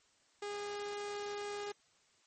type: tone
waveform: sawtooth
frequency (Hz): 410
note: G#4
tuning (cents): -22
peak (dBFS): -35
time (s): 0.42-1.72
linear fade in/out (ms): 5
effects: white hiss -70 dBFS RMS until 2.26 s + MP3 32 kbps